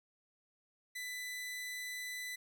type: tone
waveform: sawtooth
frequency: 1995 Hz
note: B6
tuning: 17 cents sharp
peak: -37 dBFS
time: 0.95-2.36 s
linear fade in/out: 10 ms
effects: none